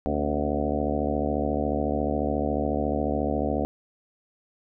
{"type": "harmonic tone with a mistuned harmonic", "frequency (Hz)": 74.1, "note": "D2", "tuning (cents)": 16, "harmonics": [1, 2, 3, 4, 5, 6, 7, 8, 9, 10], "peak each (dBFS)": [-31, -36, -31, -30, -36, -33, -32, -34, -33, -34], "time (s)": [0.06, 3.65], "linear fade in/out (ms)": 0, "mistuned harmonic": 4, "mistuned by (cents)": -64, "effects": []}